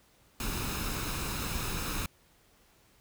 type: noise with comb filter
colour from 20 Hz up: pink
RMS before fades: -34 dBFS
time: 0.4-2.06 s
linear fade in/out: 2 ms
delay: 0.77 ms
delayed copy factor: +0.5
effects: pink hiss -64 dBFS RMS until 3 s